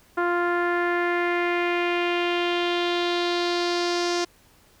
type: tone with low-pass filter sweep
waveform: sawtooth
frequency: 349.2 Hz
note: F4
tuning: in tune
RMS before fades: -24 dBFS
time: 0.17-4.25 s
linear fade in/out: 10 ms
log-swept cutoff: 1400 to 5600 Hz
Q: 2.9
effects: pink hiss -57 dBFS RMS until 4.8 s